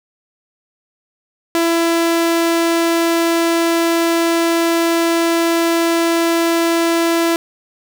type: tone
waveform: sawtooth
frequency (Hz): 334.6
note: E4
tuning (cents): +26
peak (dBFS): -9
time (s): 1.55-7.36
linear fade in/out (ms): 0
effects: none